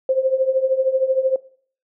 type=tone with tremolo; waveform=sine; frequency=526 Hz; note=C5; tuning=9 cents sharp; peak=-12 dBFS; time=0.09-1.36 s; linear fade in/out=2 ms; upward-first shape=triangle; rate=13 Hz; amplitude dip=90%; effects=noise-tail reverb RT60 0.5 s tail -20 dB re dry